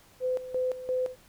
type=tone with tremolo; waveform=sine; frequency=509 Hz; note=C5; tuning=48 cents flat; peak=-25 dBFS; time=0.2-1.16 s; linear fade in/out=50 ms; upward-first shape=square; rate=2.9 Hz; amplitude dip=75%; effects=pink hiss -58 dBFS RMS until 1.28 s